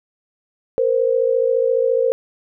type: tone pair together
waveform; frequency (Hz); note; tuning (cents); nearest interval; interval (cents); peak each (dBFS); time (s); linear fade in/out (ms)
sine; 465.5 / 520; A#4 / C5; -2 / -11; major second; 191; -17; 0.78-2.12; 0
effects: none